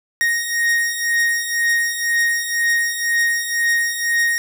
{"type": "beating tone pair", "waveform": "45% pulse", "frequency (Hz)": [1864.7, 1866.7], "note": ["A#6", "A#6"], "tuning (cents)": [0, 2], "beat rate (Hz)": 2, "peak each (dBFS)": [-22, -18], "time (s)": [0.21, 4.38], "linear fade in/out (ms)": 0, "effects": []}